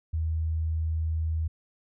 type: tone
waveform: sine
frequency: 80 Hz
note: D#2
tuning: 49 cents sharp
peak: -25 dBFS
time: 0.13-1.48 s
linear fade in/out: 10 ms
effects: none